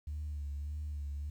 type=tone with vibrato; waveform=sine; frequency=73.42 Hz; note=D2; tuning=in tune; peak=-35 dBFS; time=0.07-1.3 s; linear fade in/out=5 ms; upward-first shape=sine; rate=1.7 Hz; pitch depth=50 cents each way; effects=tanh soft clip ceiling -33 dBFS + 11-bit